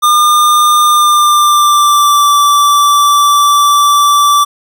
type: tone with pitch glide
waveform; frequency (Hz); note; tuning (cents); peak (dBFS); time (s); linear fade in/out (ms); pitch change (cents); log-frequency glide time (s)
square; 1207 to 1163.2; D6 to D6; +47 to -17; -6; 0.02-4.45; 20; -64; 0.82-2.33
effects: none